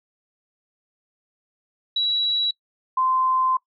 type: tone pair in turn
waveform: sine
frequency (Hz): 3905 / 1036.2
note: B7 / C6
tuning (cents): -20 / -17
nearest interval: octave + major seventh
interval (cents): 2297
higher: first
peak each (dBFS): -19 / -18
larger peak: second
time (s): 1.96-2.51 / 2.97-3.57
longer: second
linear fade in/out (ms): 5
effects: noise-tail reverb RT60 0.1 s tail -21 dB re dry